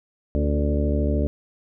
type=harmonic tone with a mistuned harmonic; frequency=73.42 Hz; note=D2; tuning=in tune; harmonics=1 / 2 / 3 / 4 / 5 / 6 / 7 / 8; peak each=-21 / -30 / -28 / -28 / -33 / -31 / -39 / -30 dBFS; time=0.35-1.27 s; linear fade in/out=0 ms; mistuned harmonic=4; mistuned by=-41 cents; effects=none